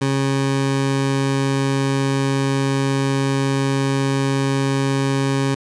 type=tone; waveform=20% pulse; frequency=136.5 Hz; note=C#3; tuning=26 cents flat; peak=-12 dBFS; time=0.01-5.55 s; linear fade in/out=10 ms; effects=resampled to 22050 Hz